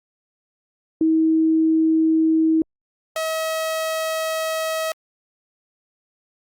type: tone pair in turn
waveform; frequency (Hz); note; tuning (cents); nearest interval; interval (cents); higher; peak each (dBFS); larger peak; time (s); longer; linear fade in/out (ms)
sine / sawtooth; 320 / 640; D#4 / D#5; +49 / +49; octave; 1200; second; -14 / -18; first; 1.01-2.62 / 3.16-4.92; second; 2
effects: Opus 32 kbps